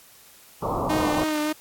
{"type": "low-pass noise", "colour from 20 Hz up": "white", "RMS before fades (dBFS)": -26, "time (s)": [0.62, 1.24], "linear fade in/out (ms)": 5, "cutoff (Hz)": 1200, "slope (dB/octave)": 96}
{"type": "tone with vibrato", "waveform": "sawtooth", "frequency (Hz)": 305.8, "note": "D#4", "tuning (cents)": -30, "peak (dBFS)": -19, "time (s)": [0.89, 1.53], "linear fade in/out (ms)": 10, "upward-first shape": "triangle", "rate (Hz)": 3.4, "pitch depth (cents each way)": 37}
{"effects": ["white hiss -51 dBFS RMS until 1.6 s", "AAC 64 kbps"]}